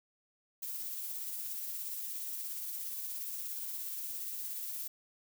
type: noise with tremolo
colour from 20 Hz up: violet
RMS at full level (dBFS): -39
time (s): 0.62-4.88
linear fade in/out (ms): 10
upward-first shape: sine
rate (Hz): 17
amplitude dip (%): 25
effects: none